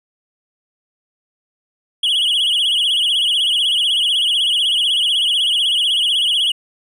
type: tone with vibrato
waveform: triangle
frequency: 3103 Hz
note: G7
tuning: 18 cents flat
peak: -12 dBFS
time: 2.03-6.52 s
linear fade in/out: 5 ms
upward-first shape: sine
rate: 16 Hz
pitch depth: 150 cents each way
effects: resampled to 32000 Hz